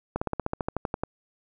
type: slowing click train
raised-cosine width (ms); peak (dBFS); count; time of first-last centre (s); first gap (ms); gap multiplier
1; -13; 13; 0.16-1.035; 55; 1.05
effects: none